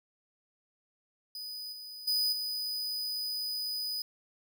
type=tone with level steps; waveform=45% pulse; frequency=4978 Hz; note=D#8; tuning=in tune; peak=-38 / -42 / -26 / -32 dBFS; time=1.35-4.02 s; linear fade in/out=2 ms; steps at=1.72 / 2.07 / 2.32 s; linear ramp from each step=10 ms; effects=none